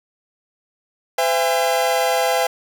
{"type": "tone cluster", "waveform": "40% pulse", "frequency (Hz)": [510, 674, 811], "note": ["C5", "E5", "G#5"], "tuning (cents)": [-44, 38, -41], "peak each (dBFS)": -20, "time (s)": [1.18, 2.47], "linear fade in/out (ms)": 5, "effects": []}